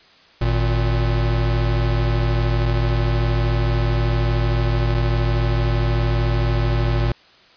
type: tone pair together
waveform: square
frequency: 51.82 / 116.54 Hz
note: G#1 / A#2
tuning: -3 / 0 cents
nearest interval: octave + major second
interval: 1403 cents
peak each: -20 dBFS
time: 0.41-7.12 s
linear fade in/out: 5 ms
effects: white hiss -50 dBFS RMS until 7.56 s + resampled to 11025 Hz